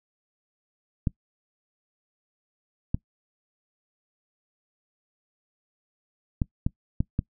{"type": "clicks", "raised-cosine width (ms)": 5, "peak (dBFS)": -11, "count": 6, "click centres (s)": [1.072, 2.945, 6.418, 6.665, 7.005, 7.191], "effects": ["noise-tail reverb RT60 0.1 s tail -23 dB re dry"]}